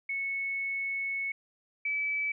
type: tone pair in turn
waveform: sine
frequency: 2205 / 2300 Hz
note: C#7 / D7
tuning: -10 / -37 cents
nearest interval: minor second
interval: 73 cents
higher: second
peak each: -30 / -28 dBFS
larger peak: second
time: 0.09-1.32 / 1.85-2.32 s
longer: first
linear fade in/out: 5 ms
effects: none